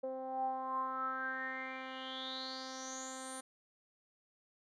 10% pulse tone with low-pass filter sweep, 261.6 Hz, C4, in tune, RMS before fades -41 dBFS, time 0.03-3.41 s, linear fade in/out 10 ms, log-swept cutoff 560 to 9500 Hz, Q 9.7, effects none

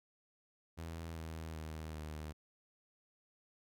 sawtooth tone with pitch steps, 82.41 / 80.53 / 78.69 / 76.89 Hz, E2 / E2 / D#2 / D#2, 0 / -40 / +20 / -20 cents, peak -39 dBFS, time 0.77-2.33 s, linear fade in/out 20 ms, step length 390 ms, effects none

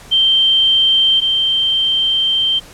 sine tone pair in turn, 3136 / 3136 Hz, G7 / G7, 0 / 0 cents, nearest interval unison, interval 0 cents, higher neither, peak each -9 / -12 dBFS, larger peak first, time 0.11-1.21 / 1.21-2.6 s, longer second, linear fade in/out 20 ms, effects pink hiss -39 dBFS RMS until 2.73 s + low-pass 11000 Hz 12 dB/octave

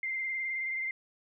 sine tone with vibrato, 2092 Hz, C7, 1 cent flat, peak -31 dBFS, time 0.03-0.91 s, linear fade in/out 2 ms, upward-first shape sine, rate 19 Hz, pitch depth 27 cents each way, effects none

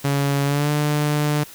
sawtooth tone with pitch glide, 140.7 to 148.55 Hz, C#3 to D3, +26 to +20 cents, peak -14 dBFS, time 0.04-1.44 s, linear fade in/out 10 ms, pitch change +94 cents, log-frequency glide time 0.45-0.71 s, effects white hiss -42 dBFS RMS until 1.54 s

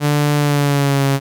sawtooth tone with pitch glide, 146.83 to 137.79 Hz, D3 to C#3, 0 to -10 cents, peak -9 dBFS, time 0-1.2 s, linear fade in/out 50 ms, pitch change -110 cents, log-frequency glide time 0.37-1.06 s, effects none

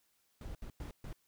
brown noise bursts at uneven times, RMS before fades -44 dBFS, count 4, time 0.41-0.55 / 0.62-0.7 / 0.8-0.91 / 1.04-1.13 s, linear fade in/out 2 ms, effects white hiss -75 dBFS RMS until 1.27 s

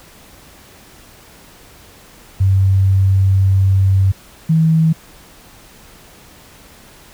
sine tone pair in turn, 96.2 / 160.81 Hz, G2 / E3, -32 / -43 cents, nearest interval major sixth, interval 889 cents, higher second, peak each -9 / -9 dBFS, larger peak neither, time 2.4-4.12 / 4.49-4.93 s, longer first, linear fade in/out 10 ms, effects pink hiss -43 dBFS RMS until 7.13 s

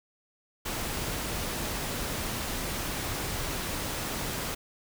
pink noise, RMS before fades -33 dBFS, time 0.65-4.55 s, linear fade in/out 10 ms, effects none

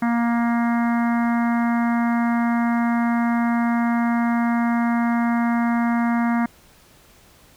harmonic tone, 235 Hz, A#3, 14 cents sharp, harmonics 1 / 3 / 4 / 5 / 6 / 7 / 8 / 9, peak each -18 / -28 / -30 / -32 / -34 / -35 / -36 / -37 dBFS, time 0.02-6.46 s, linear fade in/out 5 ms, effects pink hiss -52 dBFS RMS until 7.56 s

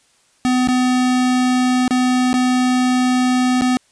square tone with dropouts, 252.2 Hz, B3, 36 cents sharp, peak -14 dBFS, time 0.45-3.77 s, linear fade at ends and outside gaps 0 ms, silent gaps 0.674-0.686 / 1.879-1.908 / 2.33-2.34 / 3.611-3.62 s, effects white hiss -57 dBFS RMS until 3.91 s + resampled to 22050 Hz

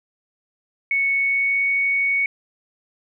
sine tone with pitch glide, 2214 to 2227 Hz, C#7 to C#7, -3 to +7 cents, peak -17 dBFS, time 0.91-2.26 s, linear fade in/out 2 ms, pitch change +10 cents, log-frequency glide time 1.14-1.66 s, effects none

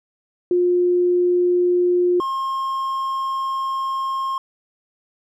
sine / triangle tone pair in turn, 355.6 / 1070.2 Hz, F4 / C6, +31 / +39 cents, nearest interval octave + perfect fifth, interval 1908 cents, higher second, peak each -14 / -19 dBFS, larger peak first, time 0.51-2.2 / 2.2-4.38 s, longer second, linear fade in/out 2 ms, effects none

